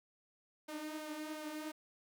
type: tone with flanger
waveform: sawtooth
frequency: 306.8 Hz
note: D#4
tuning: 24 cents flat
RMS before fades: -44 dBFS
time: 0.68-1.72 s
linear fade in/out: 10 ms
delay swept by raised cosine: 1.3 to 6.1 ms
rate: 2.8 Hz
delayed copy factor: +0.5
effects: 11-bit